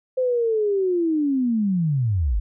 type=linear sweep; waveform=sine; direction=down; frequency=520 to 43.63 Hz; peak=-18 dBFS; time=0.17-2.4 s; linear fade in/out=10 ms; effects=none